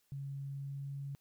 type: tone with pitch glide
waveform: sine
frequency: 138.59 to 139.55 Hz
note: C#3 to C#3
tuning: 0 to +12 cents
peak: -39 dBFS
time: 0.12-1.15 s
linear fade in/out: 0 ms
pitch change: +12 cents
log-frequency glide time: 0.47-0.98 s
effects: white hiss -75 dBFS RMS until 1.2 s